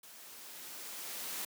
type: noise with level ramp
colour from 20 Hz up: white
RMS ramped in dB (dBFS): -54 to -39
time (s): 0.03-1.45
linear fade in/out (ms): 5
effects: high-pass 200 Hz 12 dB/octave